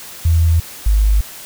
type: tone pair in turn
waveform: sine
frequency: 82.41 / 51.64 Hz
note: E2 / G#1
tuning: 0 / -9 cents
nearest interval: minor sixth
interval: 809 cents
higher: first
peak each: -9 dBFS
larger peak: neither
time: 0.25-0.6 / 0.86-1.21 s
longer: neither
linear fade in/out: 5 ms
effects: white hiss -34 dBFS RMS until 1.45 s